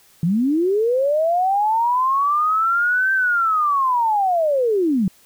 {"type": "linear two-way sweep", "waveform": "sine", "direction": "up then down", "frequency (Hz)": [155.4, 1568, 173.4], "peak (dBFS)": -15, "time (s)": [0.23, 5.08], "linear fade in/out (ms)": 2, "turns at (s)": 3.13, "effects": ["white hiss -53 dBFS RMS until 5.25 s"]}